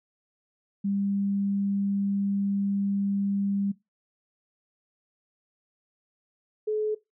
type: tone pair in turn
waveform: sine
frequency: 199.1 / 428.1 Hz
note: G3 / A4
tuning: +27 / -47 cents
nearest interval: octave + minor second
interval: 1326 cents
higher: second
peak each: -24 dBFS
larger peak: neither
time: 0.84-3.72 / 6.67-6.95 s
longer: first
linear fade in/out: 10 ms
effects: noise-tail reverb RT60 0.2 s tail -20 dB re dry